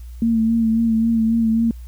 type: tone with vibrato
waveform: sine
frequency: 226.4 Hz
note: A3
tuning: 50 cents sharp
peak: -14 dBFS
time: 0.22-1.71 s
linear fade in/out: 2 ms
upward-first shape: sine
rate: 3.7 Hz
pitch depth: 33 cents each way
effects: added 60 Hz sine -32 dBFS peak until 1.87 s + white hiss -55 dBFS RMS until 1.87 s